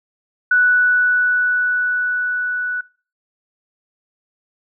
sine tone with level ramp, 1480 Hz, F#6, in tune, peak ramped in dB -10 to -20 dBFS, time 0.51-2.81 s, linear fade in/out 5 ms, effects noise-tail reverb RT60 0.4 s tail -23 dB re dry

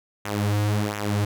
sawtooth tone with flanger, 103.83 Hz, G#2, in tune, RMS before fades -24 dBFS, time 0.25-1.25 s, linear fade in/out 5 ms, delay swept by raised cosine 0.21 to 5.11 ms, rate 1.4 Hz, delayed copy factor -0.75, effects none

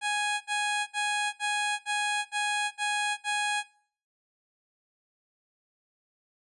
15% pulse tone bursts, 830.6 Hz, G#5, in tune, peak -20 dBFS, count 8, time 0.01-3.637 s, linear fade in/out 50 ms, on 400 ms, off 61 ms, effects noise-tail reverb RT60 0.5 s tail -20 dB re dry + resampled to 24000 Hz

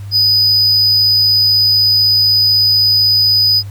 triangle tone, 4978 Hz, D#8, in tune, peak -7 dBFS, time 0.11-3.63 s, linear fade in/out 50 ms, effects added 100 Hz sine -24 dBFS peak until 3.7 s + pink hiss -44 dBFS RMS until 3.7 s

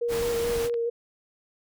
sine tone with vibrato, 469.4 Hz, A#4, 12 cents sharp, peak -24 dBFS, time 0.01-0.9 s, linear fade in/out 10 ms, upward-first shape square, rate 4.7 Hz, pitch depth 16 cents each way
pink noise, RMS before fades -34 dBFS, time 0.08-0.7 s, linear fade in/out 50 ms
clicks, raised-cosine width 0.3 ms, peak -28 dBFS, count 2, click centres 0.697 / 0.741 s
effects none

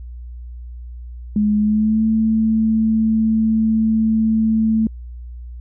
sine tone with pitch glide, 209.7 to 221 Hz, G#3 to A3, +17 to +8 cents, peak -13 dBFS, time 1.36-4.87 s, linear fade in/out 2 ms, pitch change +91 cents, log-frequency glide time 1.58-2.05 s, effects added 60 Hz sine -30 dBFS peak until 5.6 s

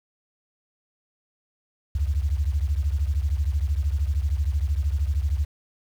sine beating tone pair, 68.5 / 81.5 Hz, C#2 / E2, -20 / -19 cents, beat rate 13 Hz, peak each -22 / -25 dBFS, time 1.95-5.45 s, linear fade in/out 5 ms, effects tanh soft clip ceiling -13 dBFS + 8-bit

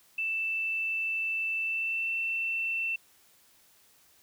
sine tone with pitch glide, 2654 to 2683 Hz, E7 to E7, +11 to +30 cents, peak -28 dBFS, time 0.18-2.96 s, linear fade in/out 5 ms, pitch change +19 cents, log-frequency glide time 1.59-2.13 s, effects white hiss -62 dBFS RMS until 4.22 s

